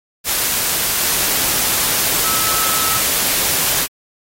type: tone in noise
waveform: sine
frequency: 1300 Hz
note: E6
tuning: 24 cents flat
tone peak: -23 dBFS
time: 2.22-3.02 s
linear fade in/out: 50 ms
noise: white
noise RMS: -17 dBFS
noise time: 0.24-3.88 s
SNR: -9 dB
effects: AAC 48 kbps